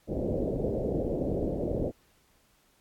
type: low-pass noise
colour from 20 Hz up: white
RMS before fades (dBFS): -30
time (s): 0.07-1.92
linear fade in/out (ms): 50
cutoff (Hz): 590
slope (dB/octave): 48
effects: pink hiss -66 dBFS RMS until 2.8 s + AAC 64 kbps